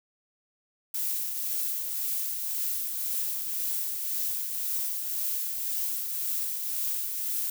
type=noise with tremolo; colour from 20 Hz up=violet; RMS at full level=-29 dBFS; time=0.94-7.5 s; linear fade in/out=5 ms; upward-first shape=triangle; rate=1.9 Hz; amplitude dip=40%; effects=none